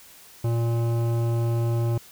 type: tone with hard clipping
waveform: sine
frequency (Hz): 116.54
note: A#2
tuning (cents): 0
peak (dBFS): -23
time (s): 0.44-1.98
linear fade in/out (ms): 5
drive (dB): 14
effects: white hiss -49 dBFS RMS until 2.11 s